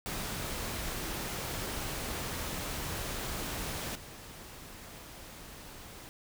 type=noise with level steps; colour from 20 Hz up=pink; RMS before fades=-37 / -48 dBFS; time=0.06-6.09 s; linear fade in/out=0 ms; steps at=3.95 s; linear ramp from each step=5 ms; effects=none